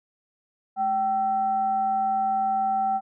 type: tone with frequency modulation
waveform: sine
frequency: 773 Hz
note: G5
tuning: 24 cents flat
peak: -21 dBFS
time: 0.76-3.01 s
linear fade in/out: 50 ms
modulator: 559 Hz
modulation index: 0.29
effects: none